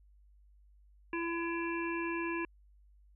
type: harmonic tone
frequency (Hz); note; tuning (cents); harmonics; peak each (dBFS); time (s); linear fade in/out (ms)
336.9; E4; +38; 1 / 3 / 5 / 7 / 8; -35 / -40 / -42 / -43 / -44; 1.13-2.45; 2
effects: added 50 Hz sine -59 dBFS peak until 3.15 s